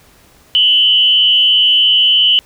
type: tone with frequency modulation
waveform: sine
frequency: 2999 Hz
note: F#7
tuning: 23 cents sharp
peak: -7 dBFS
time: 0.55-2.39 s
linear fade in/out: 0 ms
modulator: 182 Hz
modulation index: 0.59
effects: pink hiss -47 dBFS RMS until 2.45 s